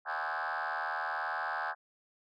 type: tone with frequency modulation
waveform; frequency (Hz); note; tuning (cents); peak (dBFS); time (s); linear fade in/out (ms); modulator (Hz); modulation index
sine; 1174.7; D6; 0; -30; 0.05-1.75; 50; 78.9; 6.1
effects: tanh soft clip ceiling -31 dBFS